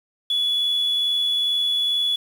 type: tone with amplitude modulation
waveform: sine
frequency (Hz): 3410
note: G#7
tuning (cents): +45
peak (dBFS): -16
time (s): 0.3-2.16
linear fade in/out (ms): 5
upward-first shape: sine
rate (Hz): 82.3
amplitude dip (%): 30
effects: tanh soft clip ceiling -15 dBFS + 7-bit